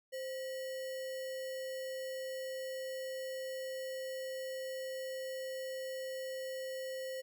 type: tone with sample-and-hold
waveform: sine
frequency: 523.3 Hz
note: C5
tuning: in tune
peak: -38 dBFS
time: 0.12-7.22 s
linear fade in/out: 20 ms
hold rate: 2450 Hz
effects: none